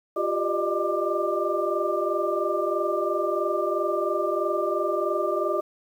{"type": "tone cluster", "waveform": "sine", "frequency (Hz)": [351.7, 393.5, 597, 620, 1189], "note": ["F4", "G4", "D5", "D#5", "D6"], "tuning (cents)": [12, 7, 28, -6, 21], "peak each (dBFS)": -29, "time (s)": [0.16, 5.61], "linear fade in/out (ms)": 10, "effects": ["9-bit"]}